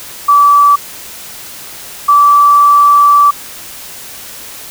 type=tone pair in turn; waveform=sine; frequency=1154 / 1158.6 Hz; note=D6 / D6; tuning=-31 / -24 cents; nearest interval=unison; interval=7 cents; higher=second; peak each=-3 dBFS; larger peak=neither; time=0.28-0.76 / 2.08-3.31 s; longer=second; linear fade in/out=10 ms; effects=white hiss -29 dBFS RMS until 4.7 s